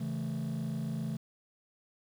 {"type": "chord", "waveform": "triangle", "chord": "A major", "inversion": "first", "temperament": "just", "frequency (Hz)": [137.5, 165, 220], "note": ["C#3", "E3", "A3"], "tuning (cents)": [-14, 2, 0], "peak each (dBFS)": -34, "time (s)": [0, 1.17], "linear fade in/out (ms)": 10, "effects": ["tanh soft clip ceiling -27 dBFS", "9-bit"]}